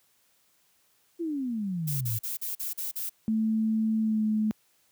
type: exponential sweep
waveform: sine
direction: down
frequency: 349.2 to 105 Hz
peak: -28 dBFS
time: 1.19-2.19 s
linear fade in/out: 20 ms
type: noise bursts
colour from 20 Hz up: violet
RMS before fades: -33 dBFS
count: 7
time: 1.87-3.096 s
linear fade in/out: 10 ms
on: 140 ms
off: 41 ms
type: tone with pitch glide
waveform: sine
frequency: 220 to 215.5 Hz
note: A3 to A3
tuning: 0 to -36 cents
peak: -23 dBFS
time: 3.28-4.51 s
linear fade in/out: 0 ms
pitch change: -36 cents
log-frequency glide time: 4.01-4.23 s
effects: white hiss -67 dBFS RMS until 4.91 s + high-pass 60 Hz 12 dB/octave